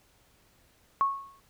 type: tone with exponential decay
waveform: sine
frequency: 1100 Hz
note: C#6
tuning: 14 cents flat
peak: -19 dBFS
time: 1.01-1.4 s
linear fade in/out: 0 ms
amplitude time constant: 83 ms
effects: pink hiss -64 dBFS RMS until 1.49 s